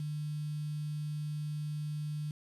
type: tone with quantisation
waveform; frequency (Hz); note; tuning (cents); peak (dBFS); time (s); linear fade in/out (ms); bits
sine; 150; D3; +37; -34; 0-2.31; 2; 9
effects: resampled to 32000 Hz